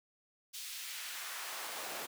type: noise with high-pass filter sweep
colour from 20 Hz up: pink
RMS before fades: -43 dBFS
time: 0.53-2.07 s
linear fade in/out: 20 ms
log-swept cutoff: 3900 to 430 Hz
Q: 0.98
effects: none